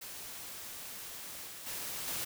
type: noise with level steps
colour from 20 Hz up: white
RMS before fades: -45 / -47 / -40 / -37 dBFS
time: 0.01-2.25 s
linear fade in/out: 10 ms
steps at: 1.47 / 1.66 / 2.07 s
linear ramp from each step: 10 ms
effects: none